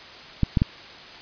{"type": "clicks", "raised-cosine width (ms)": 5, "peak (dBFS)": -6, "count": 3, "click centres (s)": [0.433, 0.572, 0.619], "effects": ["white hiss -42 dBFS RMS until 1.21 s", "resampled to 11025 Hz"]}